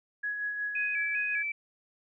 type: tone with tremolo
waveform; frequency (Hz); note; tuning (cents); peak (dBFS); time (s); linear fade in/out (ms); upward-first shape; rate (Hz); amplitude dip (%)
sine; 1674; G#6; +13; -29; 0.23-1.43; 10; sine; 5.5; 40
type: tone with vibrato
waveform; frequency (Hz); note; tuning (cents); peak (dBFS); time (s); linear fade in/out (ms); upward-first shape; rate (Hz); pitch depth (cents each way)
sine; 2411; D7; +45; -30; 0.75-1.52; 5; square; 2.5; 65
effects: none